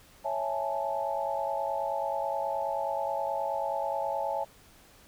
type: chord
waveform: sine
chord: A major seventh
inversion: first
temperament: equal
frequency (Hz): 554.4 / 659.3 / 830.6 / 880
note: C#5 / E5 / G#5 / A5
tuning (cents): 0 / 0 / 0 / 0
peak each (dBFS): -34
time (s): 0.24-4.45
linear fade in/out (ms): 20
effects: pink hiss -57 dBFS RMS until 5.07 s